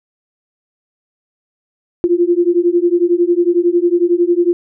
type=beating tone pair; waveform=sine; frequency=342.9 / 353.9 Hz; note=F4 / F4; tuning=-32 / +23 cents; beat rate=11 Hz; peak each=-13 dBFS; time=2.04-4.53 s; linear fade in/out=0 ms; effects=none

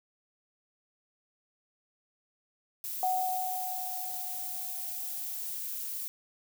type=noise; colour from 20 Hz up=violet; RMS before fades=-37 dBFS; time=2.84-6.08 s; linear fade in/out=0 ms
type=tone with exponential decay; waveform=sine; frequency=742 Hz; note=F#5; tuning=5 cents sharp; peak=-25 dBFS; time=3.03-5.52 s; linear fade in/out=1 ms; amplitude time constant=540 ms
effects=none

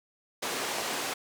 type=band-pass noise; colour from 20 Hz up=pink; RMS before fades=-33 dBFS; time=0.42-1.14 s; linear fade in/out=10 ms; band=370 to 10000 Hz; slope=12 dB/octave; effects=none

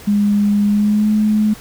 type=tone with pitch glide; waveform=sine; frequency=205.2 to 213.2 Hz; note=G#3 to G#3; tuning=-21 to +46 cents; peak=-11 dBFS; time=0.07-1.54 s; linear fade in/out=10 ms; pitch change=+67 cents; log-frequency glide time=0.66-1.11 s; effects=pink hiss -38 dBFS RMS until 1.6 s

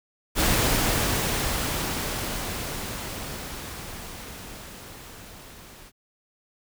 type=noise with level ramp; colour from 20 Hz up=pink; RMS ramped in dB=-21 to -47 dBFS; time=0.35-5.92 s; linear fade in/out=50 ms; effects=none

